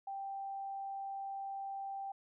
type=tone; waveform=sine; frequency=785 Hz; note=G5; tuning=2 cents sharp; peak=-39 dBFS; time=0.07-2.12 s; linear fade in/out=5 ms; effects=none